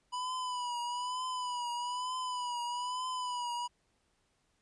square tone with vibrato, 987.8 Hz, B5, in tune, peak -35 dBFS, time 0.12-3.68 s, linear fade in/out 20 ms, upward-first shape triangle, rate 1.1 Hz, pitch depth 61 cents each way, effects pink hiss -75 dBFS RMS until 4.61 s + resampled to 22050 Hz

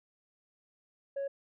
sine tone, 554.4 Hz, C#5, in tune, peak -30 dBFS, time 1.16-1.28 s, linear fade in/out 10 ms, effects tanh soft clip ceiling -31 dBFS

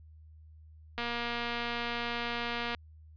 click train, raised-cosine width 0.3 ms, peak -19 dBFS, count 420, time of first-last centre 0.98-2.748 s, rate 237 Hz, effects added 78 Hz sine -51 dBFS peak until 3.16 s + resampled to 11025 Hz

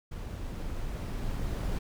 brown noise with level ramp, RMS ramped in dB -38 to -31 dBFS, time 0.11-1.79 s, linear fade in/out 10 ms, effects none

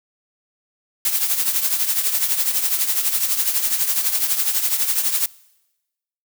blue noise with tremolo, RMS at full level -17 dBFS, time 1.05-5.26 s, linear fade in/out 2 ms, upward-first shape triangle, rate 12 Hz, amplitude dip 70%, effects noise-tail reverb RT60 1.0 s tail -23 dB re dry

